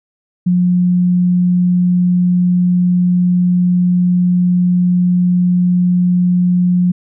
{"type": "tone", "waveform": "sine", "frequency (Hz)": 178.8, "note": "F3", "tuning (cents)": 41, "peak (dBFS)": -9, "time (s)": [0.46, 6.92], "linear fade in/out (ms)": 10, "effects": []}